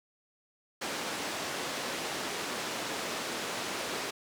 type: band-pass noise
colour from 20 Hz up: pink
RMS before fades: -36 dBFS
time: 0.81-4.11 s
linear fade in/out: 10 ms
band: 290 to 7500 Hz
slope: 12 dB/octave
effects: none